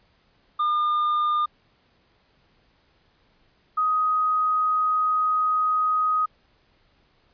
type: tone pair in turn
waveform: triangle / sine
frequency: 1209 / 1253.2 Hz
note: D6 / D#6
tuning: +50 / +12 cents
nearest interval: minor second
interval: 62 cents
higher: second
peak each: -18 / -19 dBFS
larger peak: first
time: 0.59-1.46 / 3.77-6.26 s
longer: second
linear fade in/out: 10 ms
effects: pink hiss -63 dBFS RMS until 7.33 s + resampled to 11025 Hz